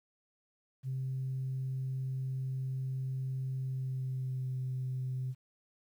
sine tone with pitch glide, 131.5 to 129.09 Hz, C3 to C3, +9 to -23 cents, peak -32 dBFS, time 0.83-5.35 s, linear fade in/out 50 ms, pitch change -32 cents, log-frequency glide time 3.57-4.58 s, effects tanh soft clip ceiling -29 dBFS + 11-bit

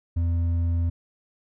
sine tone with hard clipping, 84.9 Hz, F2, 48 cents flat, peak -22 dBFS, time 0.16-0.9 s, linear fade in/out 10 ms, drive 4 dB, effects none

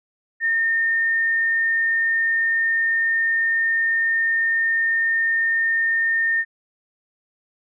sine tone, 1822 Hz, A#6, 40 cents flat, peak -17 dBFS, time 0.4-6.45 s, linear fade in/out 50 ms, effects none

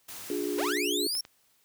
white noise, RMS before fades -42 dBFS, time 0.08-0.73 s, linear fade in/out 10 ms
sine chord, D diminished, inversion none, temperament equal with one note detuned, 293.7 / 357.8 / 415.3 Hz, D4 / F4 / Ab4, 0 / +42 / 0 cents, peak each -33 dBFS, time 0.3-1.07 s, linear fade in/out 2 ms
sawtooth linear sweep, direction up, 420 to 5588 Hz, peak -26 dBFS, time 0.58-1.21 s, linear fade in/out 5 ms
clicks, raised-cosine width 0.2 ms, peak -28 dBFS, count 3, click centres 0.771 / 1.152 / 1.251 s
effects white hiss -67 dBFS RMS until 1.64 s + high-pass 60 Hz 12 dB/octave

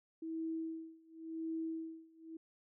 sine tone with tremolo, 324.1 Hz, E4, 29 cents flat, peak -36 dBFS, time 0.22-2.37 s, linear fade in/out 5 ms, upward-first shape sine, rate 0.92 Hz, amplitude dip 95%, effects none

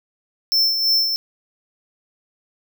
square tone with tremolo, 5340 Hz, E8, 22 cents sharp, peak -14 dBFS, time 0.52-1.16 s, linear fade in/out 0 ms, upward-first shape sine, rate 3 Hz, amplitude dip 50%, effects none

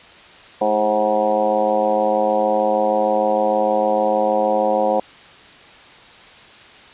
harmonic tone with a mistuned harmonic, 106.5 Hz, G#2, 44 cents sharp, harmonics 2 / 3 / 4 / 5 / 6 / 7 / 8 / 9, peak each -27 / -28 / -28 / -18 / -26 / -20 / -28 / -27 dBFS, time 0.61-5 s, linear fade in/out 5 ms, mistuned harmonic 4, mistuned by -75 cents, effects white hiss -43 dBFS RMS until 6.93 s + resampled to 8000 Hz

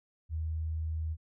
sine tone, 79.6 Hz, D#2, 40 cents sharp, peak -31 dBFS, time 0.29-1.17 s, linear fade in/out 50 ms, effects none

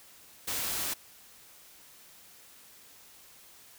white noise, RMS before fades -33 dBFS, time 0.47-0.94 s, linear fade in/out 10 ms, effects white hiss -55 dBFS RMS until 3.78 s

